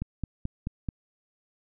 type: click train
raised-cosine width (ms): 5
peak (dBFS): -18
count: 5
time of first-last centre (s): 0.02-0.888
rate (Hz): 4.61
effects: none